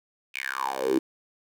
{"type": "tone with high-pass filter sweep", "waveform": "10% pulse", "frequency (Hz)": 66.4, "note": "C2", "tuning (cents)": 26, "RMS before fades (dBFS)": -28, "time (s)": [0.34, 0.99], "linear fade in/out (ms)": 10, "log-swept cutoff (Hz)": [2600, 300], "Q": 8.1, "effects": []}